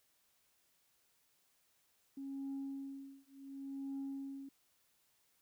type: tone with tremolo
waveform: sine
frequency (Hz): 273.7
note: C#4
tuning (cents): -22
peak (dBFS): -37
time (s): 2.17-4.49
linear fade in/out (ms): 5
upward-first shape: triangle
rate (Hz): 0.69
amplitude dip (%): 100
effects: tanh soft clip ceiling -37 dBFS + white hiss -75 dBFS RMS until 5.41 s